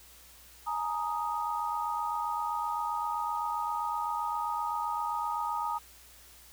sine chord, Ab suspended second, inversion none, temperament equal with one note detuned, 844.6 / 932.3 / 1244.5 Hz, Ab5 / Bb5 / Eb6, +29 / 0 / 0 cents, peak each -36 / -33 / -34 dBFS, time 0.66-5.79 s, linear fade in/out 20 ms, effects added 60 Hz sine -60 dBFS peak until 6.52 s + white hiss -55 dBFS RMS until 6.52 s

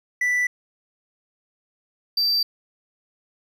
triangle tone pair in turn, 1975.5 / 4671 Hz, B6 / D8, 0 / -10 cents, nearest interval octave + minor third, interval 1490 cents, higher second, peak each -17 / -17 dBFS, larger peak neither, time 0.21-0.47 / 2.17-2.43 s, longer neither, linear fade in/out 5 ms, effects none

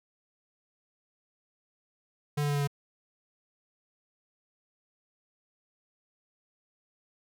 square tone with pitch steps, 146.83 / 145.65 / 144.47 / 143.31 / 142.16 Hz, D3 / D3 / D3 / D3 / C#3, 0 / -14 / -28 / -42 / +44 cents, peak -27 dBFS, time 2.37-2.675 s, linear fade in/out 10 ms, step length 61 ms, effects none

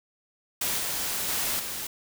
white noise with level steps, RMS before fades -28 / -30 / -28 / -34 dBFS, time 0.61-1.87 s, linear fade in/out 5 ms, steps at 0.78 / 1.28 / 1.59 s, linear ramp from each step 10 ms, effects none

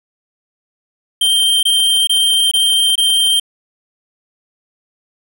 square tone bursts, 3153 Hz, G7, 9 cents sharp, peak -11 dBFS, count 5, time 1.21-3.398 s, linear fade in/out 5 ms, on 420 ms, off 22 ms, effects none

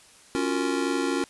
square chord, Gb major seventh, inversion second, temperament just, 277.5 / 346.9 / 370 / 462.5 Hz, Db4 / F4 / Gb4 / Bb4, +2 / -12 / 0 / -14 cents, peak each -28 / -30 / -33 / -33 dBFS, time 0.35-1.24 s, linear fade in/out 0 ms, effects white hiss -53 dBFS RMS until 1.29 s + resampled to 24000 Hz

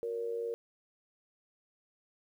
sine tone with amplitude modulation, 466.2 Hz, A#4, in tune, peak -30 dBFS, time 0.03-0.54 s, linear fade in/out 0 ms, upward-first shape sine, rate 103 Hz, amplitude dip 65%, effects 11-bit

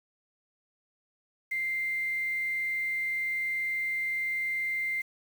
sine tone with quantisation, 2093 Hz, C7, in tune, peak -28 dBFS, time 1.51-5.02 s, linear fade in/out 10 ms, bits 8, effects none

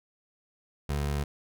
25% pulse tone, 72 Hz, D2, 34 cents flat, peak -24 dBFS, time 0.89-1.24 s, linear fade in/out 5 ms, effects none

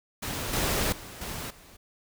pink noise with level steps, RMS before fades -33 / -27 / -43 / -36 / -52 dBFS, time 0.22-1.77 s, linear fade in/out 10 ms, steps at 0.53 / 0.92 / 1.21 / 1.5 s, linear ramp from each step 5 ms, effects none

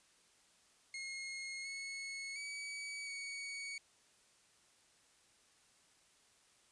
sawtooth tone with pitch steps, 2156 / 2191 / 2275 / 2241 Hz, C#7 / C#7 / C#7 / C#7, -49 / -21 / +44 / +18 cents, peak -39 dBFS, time 0.94-3.78 s, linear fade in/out 2 ms, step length 710 ms, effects white hiss -69 dBFS RMS until 6.71 s + resampled to 22050 Hz

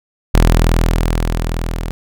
sawtooth tone with level ramp, 41.16 Hz, E1, 2 cents flat, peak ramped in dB -3 to -16 dBFS, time 0.34-1.91 s, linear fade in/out 0 ms, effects none

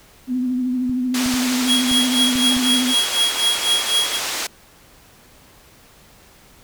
sine tone with vibrato, 252.2 Hz, B3, 36 cents sharp, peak -18 dBFS, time 0.27-2.95 s, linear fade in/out 50 ms, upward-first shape triangle, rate 13 Hz, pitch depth 46 cents each way
clicks, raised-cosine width 5 ms, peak -21 dBFS, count 6, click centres 0.896 / 1.261 / 1.34 / 1.914 / 2.356 / 2.566 s
white band-pass noise, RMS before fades -25 dBFS, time 1.14-4.47 s, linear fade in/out 5 ms, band 340 to 6700 Hz, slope 12 dB/octave
square tone with tremolo, 3300 Hz, G#7, 12 cents flat, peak -14 dBFS, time 1.66-4.2 s, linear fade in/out 50 ms, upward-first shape triangle, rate 4 Hz, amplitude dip 95%
effects pink hiss -49 dBFS RMS until 6.63 s

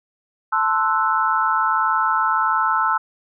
sine chord, F# half-diminished seventh, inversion first, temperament equal, 880 / 1046.5 / 1318.5 / 1480 Hz, A5 / C6 / E6 / F#6, 0 / 0 / 0 / 0 cents, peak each -22 / -23 / -19 / -25 dBFS, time 0.52-2.98 s, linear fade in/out 10 ms, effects none

